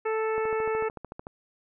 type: harmonic tone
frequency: 440 Hz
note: A4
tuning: in tune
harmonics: 1 / 2 / 3 / 4 / 5 / 6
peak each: -26 / -34 / -35 / -40 / -40 / -44 dBFS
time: 0.05-0.89 s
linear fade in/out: 10 ms
type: click train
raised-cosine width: 1 ms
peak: -24 dBFS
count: 13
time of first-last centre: 0.38-1.269 s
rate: 13.5 Hz
effects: none